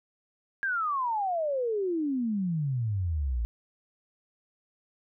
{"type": "exponential sweep", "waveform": "sine", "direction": "down", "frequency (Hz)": [1638, 55], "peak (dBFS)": -26, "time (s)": [0.63, 3.45], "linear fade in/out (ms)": 0, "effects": []}